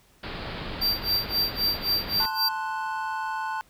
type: low-pass noise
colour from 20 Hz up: pink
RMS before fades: -35 dBFS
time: 0.23-2.26 s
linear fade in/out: 5 ms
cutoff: 4800 Hz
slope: 96 dB/octave
type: tone with tremolo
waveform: square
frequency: 4699 Hz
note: D8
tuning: in tune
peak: -21 dBFS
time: 0.81-2.49 s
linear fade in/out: 10 ms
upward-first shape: sine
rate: 3.8 Hz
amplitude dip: 95%
type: chord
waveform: triangle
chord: F# diminished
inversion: first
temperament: equal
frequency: 880 / 1046.5 / 1480 Hz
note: A5 / C6 / F#6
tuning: 0 / 0 / 0 cents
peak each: -28 / -32 / -32 dBFS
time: 2.2-3.61 s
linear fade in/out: 0 ms
effects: pink hiss -60 dBFS RMS until 3.69 s